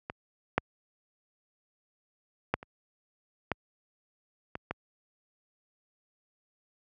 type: clicks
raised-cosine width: 0.5 ms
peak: -20 / -8 / -10 / -29 / -13 / -20 / -17 dBFS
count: 7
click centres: 0.099 / 0.58 / 2.54 / 2.629 / 3.517 / 4.554 / 4.71 s
effects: high-pass 60 Hz 12 dB/octave